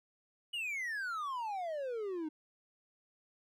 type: exponential sweep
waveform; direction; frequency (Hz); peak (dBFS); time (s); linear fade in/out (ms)
triangle; down; 2960 to 300.2; -34; 0.53-2.29; 10
effects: none